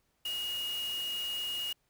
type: tone in noise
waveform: sine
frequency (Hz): 2871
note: F7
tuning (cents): +47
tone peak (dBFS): -33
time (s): 0.25-1.73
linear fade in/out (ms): 5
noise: white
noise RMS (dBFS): -45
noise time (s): 0.25-1.73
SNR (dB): +9
effects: pink hiss -75 dBFS RMS until 1.89 s